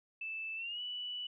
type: tone with pitch glide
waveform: sine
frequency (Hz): 2637 to 2960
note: E7 to F#7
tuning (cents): 0 to 0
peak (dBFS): -38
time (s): 0.21-1.27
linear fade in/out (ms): 5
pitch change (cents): +200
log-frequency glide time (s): 0.56-0.81
effects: none